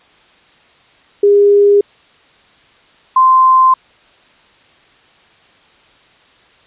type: tone pair in turn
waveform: sine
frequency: 406.3 / 1039.9 Hz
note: G#4 / C6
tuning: -38 / -11 cents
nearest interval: octave + major third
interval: 1627 cents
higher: second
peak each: -5 dBFS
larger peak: neither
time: 1.23-1.81 / 3.16-3.74 s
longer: neither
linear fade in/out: 5 ms
effects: white hiss -48 dBFS RMS until 6.66 s + resampled to 8000 Hz